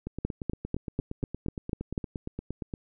two click trains, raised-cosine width 3 ms, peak -21 / -15 dBFS, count 24 / 8, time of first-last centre 0.07-2.738 / 0.25-1.978 s, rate 8.62 / 4.05 Hz, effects none

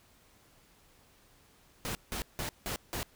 pink noise bursts, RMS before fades -36 dBFS, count 5, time 1.85-3.03 s, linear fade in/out 0 ms, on 100 ms, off 170 ms, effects pink hiss -63 dBFS RMS until 3.15 s

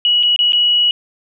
sine tone with dropouts, 2925 Hz, F#7, 21 cents flat, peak -10 dBFS, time 0.05-0.91 s, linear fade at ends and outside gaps 1 ms, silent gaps 0.229-0.233 / 0.362-0.39 / 0.522-0.532 s, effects none

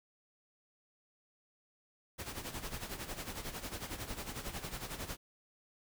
pink noise with tremolo, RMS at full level -40 dBFS, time 2.18-5.17 s, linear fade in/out 20 ms, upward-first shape sine, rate 11 Hz, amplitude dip 70%, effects none

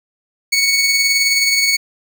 20% pulse tone with tremolo, 2223 Hz, C#7, 4 cents sharp, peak -6 dBFS, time 0.52-1.77 s, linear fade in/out 10 ms, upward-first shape sine, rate 19 Hz, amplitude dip 35%, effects none

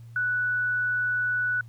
sine tone, 1480 Hz, F#6, in tune, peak -23 dBFS, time 0.16-1.61 s, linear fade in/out 2 ms, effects added 116 Hz sine -42 dBFS peak until 1.68 s + pink hiss -64 dBFS RMS until 1.68 s

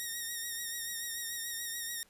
5% pulse tone with vibrato, 1864.7 Hz, A#6, in tune, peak -26 dBFS, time 0-2.03 s, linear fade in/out 0 ms, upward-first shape sine, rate 6.9 Hz, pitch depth 38 cents each way, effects pink hiss -65 dBFS RMS until 2.09 s + resampled to 32000 Hz

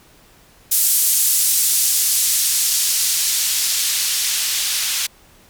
blue noise with band-pass filter sweep, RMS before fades -18 dBFS, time 0.71-5.07 s, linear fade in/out 10 ms, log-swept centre 9400 to 3100 Hz, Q 0.75, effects pink hiss -50 dBFS RMS until 5.49 s

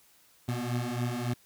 25% pulse beating tone pair, 119.9 / 123.5 Hz, A#2 / B2, +49 / 0 cents, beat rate 3.6 Hz, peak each -29 / -29 dBFS, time 0.48-1.34 s, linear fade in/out 10 ms, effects white hiss -62 dBFS RMS until 1.45 s

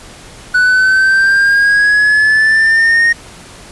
triangle exponential sweep, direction up, 1480 to 1864.7 Hz, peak -5 dBFS, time 0.54-3.13 s, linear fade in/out 10 ms, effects pink hiss -35 dBFS RMS until 3.71 s + resampled to 24000 Hz

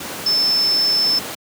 sine tone in noise, 5274 Hz, E8, in tune, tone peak -14 dBFS, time 0.26-1.19 s, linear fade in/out 5 ms, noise pink, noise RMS -28 dBFS, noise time 0-1.35 s, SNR +11 dB, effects high-pass 200 Hz 12 dB/octave

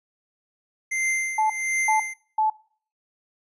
square tone with tremolo, 2086 Hz, C7, 6 cents flat, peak -21 dBFS, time 0.91-2.14 s, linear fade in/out 10 ms, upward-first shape triangle, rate 1.4 Hz, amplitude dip 85%
sine tone bursts, 867 Hz, A5, 26 cents flat, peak -18 dBFS, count 3, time 1.38-2.5 s, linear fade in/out 5 ms, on 120 ms, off 380 ms
effects noise-tail reverb RT60 0.5 s tail -22 dB re dry + resampled to 24000 Hz

